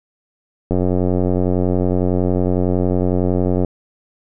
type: click train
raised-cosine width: 2 ms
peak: -5 dBFS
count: 268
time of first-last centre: 0.71-3.647 s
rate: 90.9 Hz
effects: none